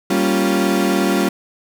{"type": "chord", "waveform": "35% pulse", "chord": "G half-diminished seventh", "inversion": "none", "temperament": "equal", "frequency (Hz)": [196, 233.1, 277.2, 349.2], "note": ["G3", "Bb3", "Db4", "F4"], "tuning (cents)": [0, 0, 0, 0], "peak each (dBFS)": [-17, -22, -19, -18], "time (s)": [0.1, 1.29], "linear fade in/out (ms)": 5, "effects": []}